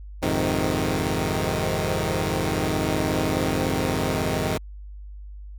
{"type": "chord", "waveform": "10% pulse", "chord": "F minor seventh", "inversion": "none", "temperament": "equal", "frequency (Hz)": [87.31, 103.83, 130.81, 155.56], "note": ["F2", "Ab2", "C3", "Eb3"], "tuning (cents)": [0, 0, 0, 0], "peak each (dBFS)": [-19, -20, -21, -19], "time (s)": [0.22, 4.58], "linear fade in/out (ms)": 10, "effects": ["added 50 Hz sine -36 dBFS peak until 5.58 s"]}